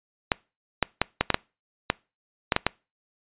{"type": "clicks", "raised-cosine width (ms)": 0.3, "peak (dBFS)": -3, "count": 10, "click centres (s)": [0.318, 0.827, 1.016, 1.21, 1.303, 1.344, 1.901, 2.522, 2.564, 2.666], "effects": ["noise-tail reverb RT60 0.3 s tail -25 dB re dry", "resampled to 8000 Hz"]}